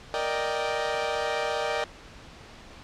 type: chord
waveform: sawtooth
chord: Eb major seventh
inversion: second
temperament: equal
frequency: 466.2 / 587.3 / 622.3 / 784 Hz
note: Bb4 / D5 / Eb5 / G5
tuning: 0 / 0 / 0 / 0 cents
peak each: -28 dBFS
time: 0.14-1.84 s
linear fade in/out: 0 ms
effects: pink hiss -47 dBFS RMS until 2.83 s + low-pass 5000 Hz 12 dB/octave